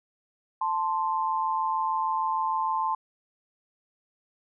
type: tone pair together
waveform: sine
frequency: 880 / 1046.5 Hz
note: A5 / C6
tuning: 0 / 0 cents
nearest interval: minor third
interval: 300 cents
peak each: -27 dBFS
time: 0.61-2.95 s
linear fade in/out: 5 ms
effects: none